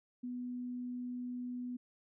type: tone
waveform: sine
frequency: 247.1 Hz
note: B3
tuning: 1 cent sharp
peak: -38 dBFS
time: 0.23-1.77 s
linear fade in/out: 10 ms
effects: none